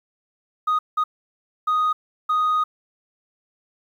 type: tone bursts at uneven times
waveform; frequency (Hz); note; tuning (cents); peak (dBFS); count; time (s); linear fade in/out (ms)
sine; 1244.5; D#6; 0; -15; 4; 0.67-0.79 / 0.97-1.04 / 1.67-1.93 / 2.29-2.64; 10
effects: tanh soft clip ceiling -16 dBFS + 9-bit